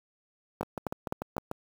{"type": "two click trains", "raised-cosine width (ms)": 1, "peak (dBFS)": [-16, -19], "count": [4, 7], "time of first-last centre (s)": [[0.61, 1.381], [0.63, 1.514]], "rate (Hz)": [3.89, 6.79], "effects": ["high-pass 80 Hz 12 dB/octave", "7-bit"]}